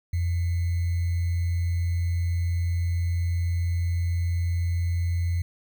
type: tone with sample-and-hold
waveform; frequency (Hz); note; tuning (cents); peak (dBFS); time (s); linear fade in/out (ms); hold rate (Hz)
sine; 86.1; F2; -24; -22; 0.13-5.42; 5; 2100
effects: none